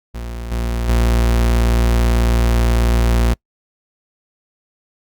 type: tone with level steps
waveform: 40% pulse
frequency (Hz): 58.27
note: A#1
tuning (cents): 0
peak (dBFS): -24 / -17 / -11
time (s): 0.14-3.34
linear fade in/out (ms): 10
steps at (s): 0.51 / 0.88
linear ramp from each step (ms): 10
effects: noise-tail reverb RT60 0.1 s tail -26 dB re dry + Opus 48 kbps